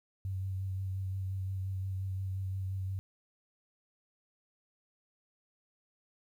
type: tone with vibrato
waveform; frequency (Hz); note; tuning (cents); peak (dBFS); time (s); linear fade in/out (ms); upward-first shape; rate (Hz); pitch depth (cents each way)
sine; 95.2; F#2; +50; -33; 0.25-2.99; 0; sine; 5.7; 21
effects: 11-bit